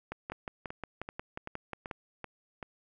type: two click trains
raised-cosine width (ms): 0.5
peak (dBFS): -22 / -24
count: 11 / 7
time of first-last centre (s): 0.12-1.912 / 0.32-2.628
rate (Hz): 5.58 / 2.6
effects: none